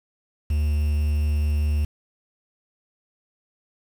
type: tone with quantisation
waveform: triangle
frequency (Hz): 74.6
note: D2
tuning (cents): +28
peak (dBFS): -17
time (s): 0.5-1.85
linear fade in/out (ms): 5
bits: 7
effects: none